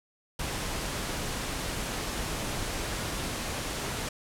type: noise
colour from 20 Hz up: pink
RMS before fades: -33 dBFS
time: 0.39-4.09 s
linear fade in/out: 5 ms
effects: low-pass 11000 Hz 12 dB/octave